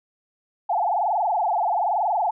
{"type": "tone with frequency modulation", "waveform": "sine", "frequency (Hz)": 784, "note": "G5", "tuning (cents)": 0, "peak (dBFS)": -19, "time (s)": [0.69, 2.31], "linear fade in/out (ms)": 10, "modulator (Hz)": 21.1, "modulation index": 4.8, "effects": []}